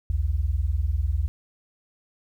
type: tone pair together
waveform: sine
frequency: 61.06 / 81.1 Hz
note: B1 / E2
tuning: -19 / -28 cents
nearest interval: perfect fourth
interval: 491 cents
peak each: -24 dBFS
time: 0.1-1.28 s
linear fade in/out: 0 ms
effects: 10-bit